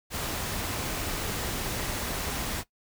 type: noise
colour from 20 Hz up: pink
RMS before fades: -32 dBFS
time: 0.1-2.64 s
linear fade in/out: 50 ms
effects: noise-tail reverb RT60 0.1 s tail -17 dB re dry